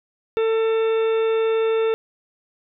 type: harmonic tone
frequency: 446.9 Hz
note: A4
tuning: 27 cents sharp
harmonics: 1 / 2 / 3 / 4 / 5 / 6 / 8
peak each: -17 / -35 / -32 / -40 / -40 / -37 / -40 dBFS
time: 0.37-1.94 s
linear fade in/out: 0 ms
effects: none